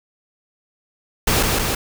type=noise with echo; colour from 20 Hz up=pink; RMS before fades=-17 dBFS; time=1.27-1.43 s; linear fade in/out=5 ms; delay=160 ms; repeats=2; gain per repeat=-2 dB; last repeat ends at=1.75 s; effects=none